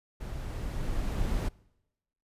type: noise with level ramp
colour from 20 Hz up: brown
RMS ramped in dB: -37 to -28 dBFS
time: 0.2-1.49 s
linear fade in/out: 10 ms
effects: noise-tail reverb RT60 0.9 s tail -24 dB re dry + resampled to 32000 Hz